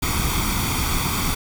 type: noise with comb filter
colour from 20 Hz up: pink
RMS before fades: -22 dBFS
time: 0.02-1.35 s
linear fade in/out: 10 ms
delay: 0.87 ms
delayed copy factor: +0.7
effects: none